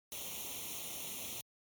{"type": "noise with comb filter", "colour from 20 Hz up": "white", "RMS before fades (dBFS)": -43, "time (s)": [0.12, 1.41], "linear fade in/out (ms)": 0, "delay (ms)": 0.31, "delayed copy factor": 0.85, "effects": ["high-pass 60 Hz 12 dB/octave", "MP3 96 kbps"]}